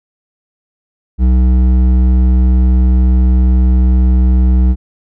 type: tone with hard clipping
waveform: sine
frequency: 62.7 Hz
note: B1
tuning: 27 cents sharp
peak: -8 dBFS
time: 1.18-4.76 s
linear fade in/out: 50 ms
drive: 9 dB
effects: none